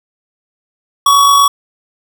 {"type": "tone with amplitude modulation", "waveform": "square", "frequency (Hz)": 1125, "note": "C#6", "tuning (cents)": 25, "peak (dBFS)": -5, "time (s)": [1.06, 1.48], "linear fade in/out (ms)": 5, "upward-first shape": "sine", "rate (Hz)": 48.1, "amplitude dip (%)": 30, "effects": []}